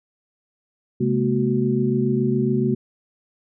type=tone cluster; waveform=sine; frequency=134.3 / 211.4 / 238.5 / 370.8 Hz; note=C3 / G#3 / A#3 / F#4; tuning=+46 / +31 / +40 / +4 cents; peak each=-23 dBFS; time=1-2.75 s; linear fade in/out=10 ms; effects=none